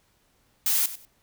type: noise with echo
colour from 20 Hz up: blue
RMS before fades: -23 dBFS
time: 0.66-0.86 s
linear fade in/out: 2 ms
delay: 96 ms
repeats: 2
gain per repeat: -14 dB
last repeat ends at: 1.052 s
effects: pink hiss -66 dBFS RMS until 1.22 s